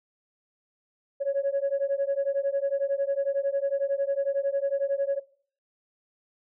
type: beating tone pair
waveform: sine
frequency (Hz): 550 / 561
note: C#5 / C#5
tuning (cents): -14 / +21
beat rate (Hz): 11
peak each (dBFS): -26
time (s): 1.2-5.2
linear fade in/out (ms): 20
effects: noise-tail reverb RT60 0.5 s tail -20 dB re dry + tanh soft clip ceiling -19 dBFS